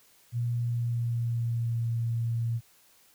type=tone with pitch glide; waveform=sine; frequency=119.3 to 116.04 Hz; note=A#2 to A#2; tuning=+41 to -7 cents; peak=-26 dBFS; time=0.32-2.61 s; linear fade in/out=50 ms; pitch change=-48 cents; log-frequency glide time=0.55-1.88 s; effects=white hiss -61 dBFS RMS until 3.14 s